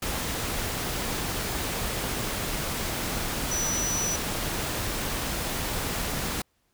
sine tone in noise, 5920 Hz, F#8, in tune, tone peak -27 dBFS, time 3.51-4.16 s, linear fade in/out 5 ms, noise pink, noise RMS -30 dBFS, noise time 0.02-6.42 s, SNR 0 dB, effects pink hiss -71 dBFS RMS until 6.73 s

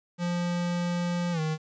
square tone with pitch glide, 174.8 to 156.63 Hz, F3 to D#3, +2 to +12 cents, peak -27 dBFS, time 0.18-1.58 s, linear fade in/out 50 ms, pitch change -190 cents, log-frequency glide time 1.32-1.4 s, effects resampled to 16000 Hz + 10-bit

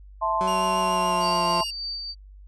sine chord, A minor, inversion second, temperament equal, 659.3 / 880 / 1046.5 Hz, E5 / A5 / C6, 0 / 0 / 0 cents, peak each -28 / -26 / -24 dBFS, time 0.21-1.64 s, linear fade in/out 20 ms
20% pulse tone with pitch glide, 187.4 to 174.85 Hz, F#3 to F3, +22 to +2 cents, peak -24 dBFS, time 0.41-1.61 s, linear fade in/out 0 ms, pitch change -120 cents, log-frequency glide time 0.77-1.5 s
sawtooth tone with vibrato, 2800 Hz, F7, 4 cents sharp, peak -28 dBFS, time 0.47-1.71 s, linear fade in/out 10 ms, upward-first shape triangle, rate 7 Hz, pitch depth 22 cents each way
sine tone with tremolo, 4614 Hz, D8, 31 cents flat, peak -28 dBFS, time 1.2-2.15 s, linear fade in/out 50 ms, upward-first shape sine, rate 3.3 Hz, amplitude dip 35%
effects added 49 Hz sine -43 dBFS peak until 2.47 s + resampled to 24000 Hz

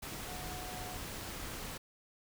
sine tone in noise, 730 Hz, F#5, 24 cents flat, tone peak -47 dBFS, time 0.27-0.97 s, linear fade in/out 10 ms, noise pink, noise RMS -43 dBFS, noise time 0.02-1.78 s, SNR -7 dB, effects none

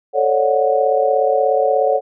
sine chord, D major seventh, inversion second, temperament just, 440.5 / 550.6 / 587.3 / 734.2 Hz, A4 / C#5 / D5 / F#5, +2 / -12 / 0 / -14 cents, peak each -19 / -16 / -21 / -18 dBFS, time 0.13-2.01 s, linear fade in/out 50 ms, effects none

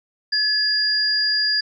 sine tone pair together, 1708 / 4831 Hz, G#6 / D8, +48 / +48 cents, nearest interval octave + tritone, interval 1800 cents, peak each -23 / -18 dBFS, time 0.32-1.61 s, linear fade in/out 10 ms, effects none

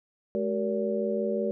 sine tone cluster, 212.1 / 382 / 467.3 / 573 Hz, G#3 / G4 / A#4 / D5, +37 / -45 / +4 / -43 cents, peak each -31 dBFS, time 0.35-1.51 s, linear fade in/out 0 ms, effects none

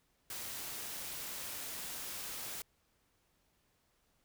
white noise, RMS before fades -43 dBFS, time 0.3-2.62 s, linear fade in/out 2 ms, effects pink hiss -75 dBFS RMS until 4.24 s

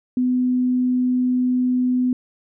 sine tone, 251.2 Hz, B3, 30 cents sharp, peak -16 dBFS, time 0.17-2.13 s, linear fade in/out 2 ms, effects none

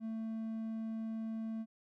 triangle tone, 222.8 Hz, A3, 22 cents sharp, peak -35 dBFS, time 0-1.66 s, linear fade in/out 50 ms, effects none

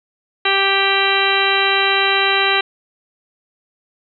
harmonic tone, 392 Hz, G4, in tune, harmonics 1 / 2 / 3 / 4 / 5 / 6 / 7 / 8 / 10, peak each -22 / -22 / -22 / -22 / -22 / -22 / -22 / -22 / -22 dBFS, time 0.45-2.61 s, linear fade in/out 5 ms, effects none

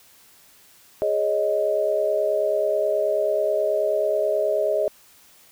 sine chord, Ab suspended fourth, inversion none, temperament just, 415.3 / 553.7 / 623 Hz, Ab4 / Db5 / Eb5, 0 / -2 / +2 cents, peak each -25 / -26 / -21 dBFS, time 1.02-4.88 s, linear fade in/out 0 ms, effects white hiss -53 dBFS RMS until 5.51 s

